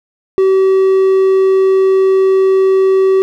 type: tone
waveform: triangle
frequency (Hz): 382.3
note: G4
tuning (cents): -43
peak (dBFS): -5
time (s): 0.38-3.22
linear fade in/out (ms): 0
effects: none